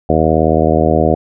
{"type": "harmonic tone", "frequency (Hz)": 79.1, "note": "D#2", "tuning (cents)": 29, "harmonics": [1, 2, 3, 4, 5, 6, 7, 8, 9], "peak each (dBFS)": [-18, -18, -18, -18, -18, -18, -18, -18, -18], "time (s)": [0.09, 1.15], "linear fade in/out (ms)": 5, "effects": []}